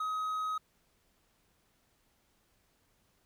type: tone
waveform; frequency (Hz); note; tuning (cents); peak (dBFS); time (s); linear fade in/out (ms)
triangle; 1265; D#6; +28; -30; 0-0.58; 5
effects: pink hiss -72 dBFS RMS until 3.25 s